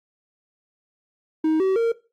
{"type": "tone with pitch steps", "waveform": "triangle", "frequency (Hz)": [315, 381.1, 461.2], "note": ["D#4", "G4", "A#4"], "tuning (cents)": [21, -49, -19], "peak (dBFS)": -15, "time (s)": [1.44, 1.92], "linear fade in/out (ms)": 5, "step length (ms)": 160, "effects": ["noise-tail reverb RT60 0.3 s tail -18 dB re dry", "AAC 64 kbps"]}